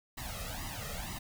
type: noise with flanger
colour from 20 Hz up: pink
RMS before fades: -40 dBFS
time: 0.17-1.19 s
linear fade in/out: 10 ms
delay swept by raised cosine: 1 to 1.59 ms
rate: 2.1 Hz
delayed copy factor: +0.95
effects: none